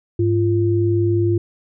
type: tone pair together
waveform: sine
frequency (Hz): 103.34 / 344.8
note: G#2 / F4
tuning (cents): -8 / -22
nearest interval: octave + major sixth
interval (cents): 2086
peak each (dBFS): -17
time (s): 0.19-1.38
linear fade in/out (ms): 5
effects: none